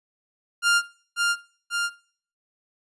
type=tone with echo; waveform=sawtooth; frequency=1400 Hz; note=F6; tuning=4 cents sharp; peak=-14 dBFS; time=0.62-0.82 s; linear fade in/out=50 ms; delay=540 ms; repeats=2; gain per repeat=-3 dB; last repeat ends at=1.9 s; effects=noise-tail reverb RT60 0.5 s tail -18 dB re dry + resampled to 24000 Hz